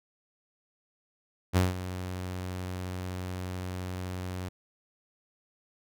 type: tone with ADSR envelope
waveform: sawtooth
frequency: 91.6 Hz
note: F#2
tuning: 17 cents flat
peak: -16 dBFS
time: 1.53-4.49 s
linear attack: 35 ms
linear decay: 170 ms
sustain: -14 dB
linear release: 10 ms
effects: none